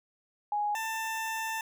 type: tone pair in turn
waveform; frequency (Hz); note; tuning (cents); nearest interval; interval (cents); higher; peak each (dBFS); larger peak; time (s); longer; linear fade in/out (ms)
sine / 20% pulse; 830.6 / 890.6; G#5 / A5; 0 / +21; minor second; 121; second; -27; neither; 0.52-0.75 / 0.75-1.61; second; 2
effects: none